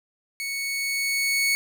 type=tone with level ramp; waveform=sawtooth; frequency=2217 Hz; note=C#7; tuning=in tune; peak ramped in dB=-25 to -16 dBFS; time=0.4-1.55 s; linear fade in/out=0 ms; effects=none